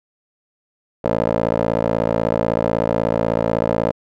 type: tone with band-pass filter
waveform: 15% pulse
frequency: 56.2 Hz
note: A1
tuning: 37 cents sharp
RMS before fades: -19 dBFS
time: 1.04-3.92 s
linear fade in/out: 10 ms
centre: 540 Hz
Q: 1.7
effects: none